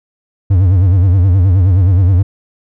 triangle tone with vibrato, 92.5 Hz, F#2, in tune, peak -4 dBFS, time 0.5-2.23 s, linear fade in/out 10 ms, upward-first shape sine, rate 9.5 Hz, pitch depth 130 cents each way, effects none

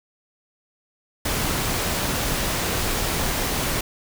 pink noise, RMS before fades -24 dBFS, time 1.25-3.81 s, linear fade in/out 5 ms, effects none

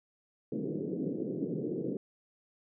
white band-pass noise, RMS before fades -35 dBFS, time 0.52-1.97 s, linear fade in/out 2 ms, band 140 to 450 Hz, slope 48 dB/octave, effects none

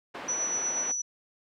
pink band-pass noise, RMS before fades -40 dBFS, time 0.14-0.92 s, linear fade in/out 10 ms, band 350 to 2300 Hz, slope 12 dB/octave
sine tone with tremolo, 5920 Hz, F#8, in tune, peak -26 dBFS, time 0.28-1.02 s, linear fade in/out 10 ms, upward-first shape sine, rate 8.3 Hz, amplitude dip 35%
effects none

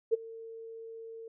sine tone with ADSR envelope, 452.7 Hz, A4, 49 cents sharp, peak -20 dBFS, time 0.11-1.28 s, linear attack 26 ms, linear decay 19 ms, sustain -22 dB, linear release 3 ms, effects none

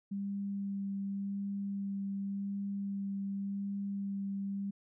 sine tone with vibrato, 198.4 Hz, G3, 21 cents sharp, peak -34 dBFS, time 0.11-4.71 s, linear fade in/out 10 ms, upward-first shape sine, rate 0.89 Hz, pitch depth 10 cents each way, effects none

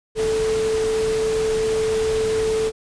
sine tone in noise, 440 Hz, A4, in tune, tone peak -18 dBFS, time 0.15-2.72 s, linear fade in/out 50 ms, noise pink, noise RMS -30 dBFS, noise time 0.15-2.72 s, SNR +9 dB, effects resampled to 22050 Hz

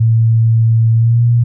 sine tone with pitch glide, 113.5 to 118.73 Hz, A#2 to A#2, -46 to +32 cents, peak -7 dBFS, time 0-1.44 s, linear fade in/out 10 ms, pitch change +78 cents, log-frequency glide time 0.95-1.23 s, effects none

